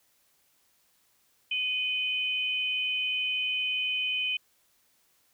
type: tone pair together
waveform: sine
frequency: 2489 / 3036 Hz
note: D#7 / F#7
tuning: 0 / +44 cents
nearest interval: minor third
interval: 344 cents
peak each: -29 / -30 dBFS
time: 1.51-4.37 s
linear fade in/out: 5 ms
effects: white hiss -68 dBFS RMS until 5.33 s